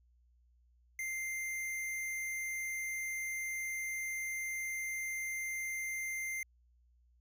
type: tone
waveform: square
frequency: 2093 Hz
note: C7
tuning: in tune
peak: -37 dBFS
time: 0.99-6.43 s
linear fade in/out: 2 ms
effects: added 60 Hz sine -65 dBFS peak until 7.2 s

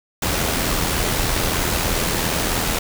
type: noise with amplitude modulation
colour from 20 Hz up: pink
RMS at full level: -19 dBFS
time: 0.22-2.79 s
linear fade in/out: 5 ms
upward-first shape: sine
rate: 83.2 Hz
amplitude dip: 40%
effects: none

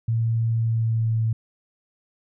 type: tone with pitch glide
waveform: sine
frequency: 114.2 to 112.17 Hz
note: A#2 to A2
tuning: -35 to +34 cents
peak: -19 dBFS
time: 0.08-1.33 s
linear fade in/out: 5 ms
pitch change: -31 cents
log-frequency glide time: 0.52-1.21 s
effects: none

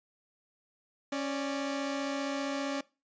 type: tone pair together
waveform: sawtooth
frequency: 275.8 / 586.8 Hz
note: C#4 / D5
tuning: -9 / -2 cents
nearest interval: octave + minor second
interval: 1307 cents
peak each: -29 / -33 dBFS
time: 1.12-2.81 s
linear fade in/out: 5 ms
effects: noise-tail reverb RT60 0.3 s tail -22 dB re dry + resampled to 16000 Hz

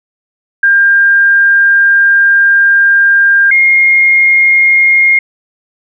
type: tone pair in turn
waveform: sine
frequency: 1600 / 2136 Hz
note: G6 / C7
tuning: +35 / +35 cents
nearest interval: perfect fourth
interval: 500 cents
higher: second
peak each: -4 dBFS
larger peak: neither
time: 0.63-3.51 / 3.51-5.19 s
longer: first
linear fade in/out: 5 ms
effects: none

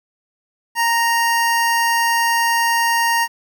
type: tone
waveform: 25% pulse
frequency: 930 Hz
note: A#5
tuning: 4 cents flat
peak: -11 dBFS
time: 0.75-3.28 s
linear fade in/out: 50 ms
effects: 8-bit

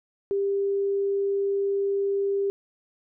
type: tone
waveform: sine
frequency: 397.1 Hz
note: G4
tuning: 22 cents sharp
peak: -22 dBFS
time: 0.31-2.5 s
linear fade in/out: 0 ms
effects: none

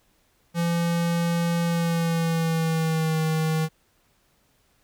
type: tone with pitch glide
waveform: square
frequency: 170 to 158.62 Hz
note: F3 to D#3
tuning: -46 to +34 cents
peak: -22 dBFS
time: 0.54-3.69 s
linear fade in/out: 50 ms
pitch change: -120 cents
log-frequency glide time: 1.64-3.19 s
effects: pink hiss -65 dBFS RMS until 4.83 s

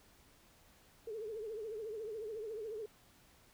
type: tone with vibrato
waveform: sine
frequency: 435.8 Hz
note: A4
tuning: 17 cents flat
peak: -40 dBFS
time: 1.07-2.86 s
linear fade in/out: 5 ms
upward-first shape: triangle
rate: 14 Hz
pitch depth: 120 cents each way
effects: pink hiss -65 dBFS RMS until 3.53 s

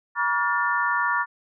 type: tone cluster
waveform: sine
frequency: 959 / 1143 / 1419 / 1777 Hz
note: A#5 / D6 / F6 / A6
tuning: +49 / -47 / +27 / +17 cents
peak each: -26 dBFS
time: 0.15-1.26 s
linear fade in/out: 50 ms
effects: none

